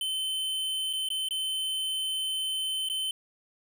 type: tone with dropouts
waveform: square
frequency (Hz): 3068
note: G7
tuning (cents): -38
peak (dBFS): -29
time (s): 0.01-3.11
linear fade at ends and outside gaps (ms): 2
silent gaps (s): 0.93-0.934 / 1.088-1.102 / 1.287-1.308 / 2.888-2.898
effects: none